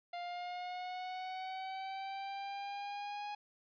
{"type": "linear sweep", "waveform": "45% pulse", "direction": "up", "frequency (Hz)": [698.5, 830], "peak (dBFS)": -40, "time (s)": [0.13, 3.35], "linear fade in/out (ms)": 5, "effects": ["resampled to 11025 Hz"]}